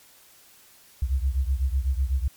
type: beating tone pair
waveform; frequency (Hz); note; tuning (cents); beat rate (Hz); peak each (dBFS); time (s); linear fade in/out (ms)
sine; 63.8 / 71.8; C2 / D2; -43 / -39; 8; -23 / -26; 1.02-2.28; 5
effects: white hiss -54 dBFS RMS until 2.36 s + MP3 96 kbps